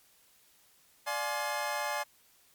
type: chord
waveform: 25% pulse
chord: D half-diminished seventh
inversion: none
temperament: just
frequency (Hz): 587.3 / 704.8 / 845.8 / 1057.2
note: D5 / F5 / Ab5 / C6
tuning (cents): 0 / +16 / +31 / +18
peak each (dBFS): -33 / -37 / -31 / -36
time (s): 1.06-2.04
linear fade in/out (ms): 20
effects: white hiss -64 dBFS RMS until 2.54 s + MP3 96 kbps